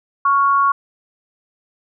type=tone pair together; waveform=sine; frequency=1111 / 1403.3 Hz; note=C#6 / F6; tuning=+4 / +8 cents; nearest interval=major third; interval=404 cents; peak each=-12 / -21 dBFS; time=0.25-0.72 s; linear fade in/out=5 ms; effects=none